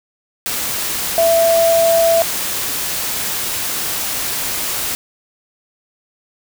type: tone in noise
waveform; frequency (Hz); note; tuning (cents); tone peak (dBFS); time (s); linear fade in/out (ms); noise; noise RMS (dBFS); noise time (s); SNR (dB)
sine; 666; E5; +18; -10; 1.18-2.22; 0; white; -21; 0.46-4.95; +8
effects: none